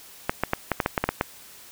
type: clicks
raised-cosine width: 0.5 ms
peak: -6 dBFS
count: 10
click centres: 0.295 / 0.436 / 0.534 / 0.717 / 0.802 / 0.861 / 0.978 / 1.04 / 1.09 / 1.211 s
effects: white hiss -47 dBFS RMS until 1.71 s

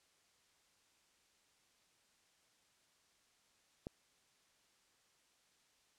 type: click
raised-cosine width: 2 ms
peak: -29 dBFS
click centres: 3.869 s
effects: white hiss -73 dBFS RMS until 5.98 s + low-pass 8000 Hz 12 dB/octave

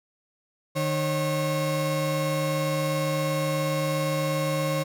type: tone pair together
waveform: 35% pulse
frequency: 152.69 / 543 Hz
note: D#3 / C#5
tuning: -32 / -36 cents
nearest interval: octave + minor seventh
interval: 2196 cents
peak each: -25 dBFS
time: 0.75-4.84 s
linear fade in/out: 20 ms
effects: none

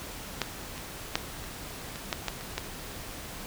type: clicks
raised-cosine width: 0.2 ms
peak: -9 / -22 / -7 / -26 / -21 / -10 / -11 / -23 / -12 dBFS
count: 9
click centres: 0.417 / 0.779 / 1.155 / 1.44 / 1.958 / 2.128 / 2.283 / 2.41 / 2.58 s
effects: pink hiss -41 dBFS RMS until 3.46 s

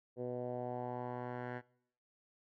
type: tone with low-pass filter sweep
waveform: 10% pulse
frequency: 123.47 Hz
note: B2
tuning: in tune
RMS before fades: -41 dBFS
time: 0.16-1.62 s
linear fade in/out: 50 ms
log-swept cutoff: 470 to 1600 Hz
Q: 2.7
effects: noise-tail reverb RT60 0.7 s tail -23 dB re dry

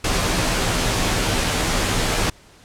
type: noise with comb filter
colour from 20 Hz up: pink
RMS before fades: -20 dBFS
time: 0.04-2.3 s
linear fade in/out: 5 ms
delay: 14 ms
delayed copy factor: -0.6
effects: pink hiss -49 dBFS RMS until 2.64 s + low-pass 9000 Hz 12 dB/octave

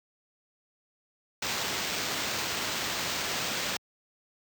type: noise with sample-and-hold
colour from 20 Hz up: white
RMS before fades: -32 dBFS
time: 1.42-3.77 s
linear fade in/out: 5 ms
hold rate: 11025 Hz
effects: high-pass 80 Hz 12 dB/octave

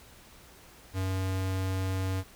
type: tone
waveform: square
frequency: 94.5 Hz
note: F#2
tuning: 37 cents sharp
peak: -29 dBFS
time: 0.93-2.24 s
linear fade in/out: 50 ms
effects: added 60 Hz sine -62 dBFS peak until 2.35 s + pink hiss -54 dBFS RMS until 2.35 s

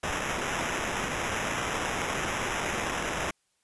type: noise with sample-and-hold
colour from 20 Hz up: white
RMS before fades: -31 dBFS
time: 0.03-3.31 s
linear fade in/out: 5 ms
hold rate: 4410 Hz
effects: white hiss -73 dBFS RMS until 3.63 s + resampled to 24000 Hz

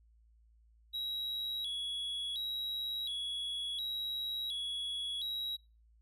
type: tone with vibrato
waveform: triangle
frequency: 3601 Hz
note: A7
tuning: 39 cents sharp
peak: -34 dBFS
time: 0.93-5.57 s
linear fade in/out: 20 ms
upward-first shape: square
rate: 0.7 Hz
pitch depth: 120 cents each way
effects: noise-tail reverb RT60 0.3 s tail -21 dB re dry + added 56 Hz sine -62 dBFS peak until 6.01 s

